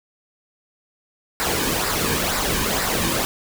pink noise with flanger, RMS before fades -22 dBFS, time 1.4-3.25 s, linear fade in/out 0 ms, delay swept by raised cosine 0.31 to 1.51 ms, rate 2.1 Hz, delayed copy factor -0.55, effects none

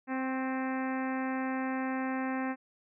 harmonic tone with a mistuned harmonic, 261.6 Hz, C4, in tune, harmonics 1 / 2 / 3 / 4 / 5 / 6 / 7 / 8 / 9 / 10, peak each -32 / -41 / -39 / -42 / -47 / -44 / -43 / -48 / -51 / -52 dBFS, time 0.07-2.56 s, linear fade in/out 50 ms, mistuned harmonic 4, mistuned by +18 cents, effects none

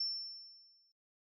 sine tone with exponential decay, 5390 Hz, E8, 38 cents sharp, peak -32 dBFS, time 0-0.92 s, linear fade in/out 5 ms, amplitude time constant 200 ms, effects noise-tail reverb RT60 0.2 s tail -25 dB re dry

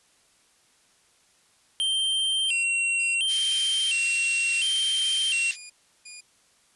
square tone with vibrato, 2932 Hz, F#7, 16 cents flat, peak -23 dBFS, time 1.8-5.51 s, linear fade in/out 0 ms, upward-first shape square, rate 0.71 Hz, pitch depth 120 cents each way
10% pulse tone bursts, 2436 Hz, D#7, 37 cents flat, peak -31 dBFS, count 8, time 2.48-6.21 s, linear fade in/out 10 ms, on 160 ms, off 350 ms
white band-pass noise, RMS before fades -37 dBFS, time 3.27-5.57 s, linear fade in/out 50 ms, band 2000 to 7000 Hz, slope 24 dB/octave
effects white hiss -62 dBFS RMS until 6.75 s + resampled to 24000 Hz

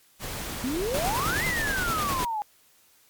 pink noise, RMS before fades -34 dBFS, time 0.19-1.52 s, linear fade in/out 50 ms
sine exponential two-way sweep, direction up then down, 239.9 to 2093 to 818 Hz, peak -26 dBFS, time 0.64-2.42 s, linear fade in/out 0 ms, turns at 1.45 s
pink noise with tremolo, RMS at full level -29 dBFS, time 0.94-2.25 s, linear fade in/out 2 ms, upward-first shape square, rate 9.6 Hz, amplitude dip 30%
effects white hiss -60 dBFS RMS until 3.09 s + MP3 96 kbps

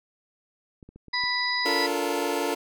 clicks, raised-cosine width 3 ms, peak -33 dBFS, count 5, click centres 0.828 / 0.89 / 0.96 / 1.083 / 1.238 s
harmonic tone, 987.8 Hz, B5, in tune, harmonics 1 / 2 / 4 / 5, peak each -31 / -27 / -33 / -29 dBFS, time 1.13-1.87 s, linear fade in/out 10 ms
25% pulse chord, Bb major seventh, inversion first, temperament equal with one note detuned, 288.3 / 349.2 / 440 / 466.2 Hz, D4 / F4 / A4 / Bb4, -32 / 0 / 0 / 0 cents, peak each -27 dBFS, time 1.65-2.55 s, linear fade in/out 10 ms
effects none

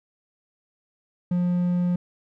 triangle tone, 177.3 Hz, F3, 26 cents sharp, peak -18 dBFS, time 1.31-1.96 s, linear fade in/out 5 ms, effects none

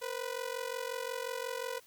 sawtooth ring-modulated tone, 493.9 Hz, B4, in tune, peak -29 dBFS, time 0.01-1.8 s, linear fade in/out 20 ms, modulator 22.8 Hz, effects white hiss -61 dBFS RMS until 1.86 s

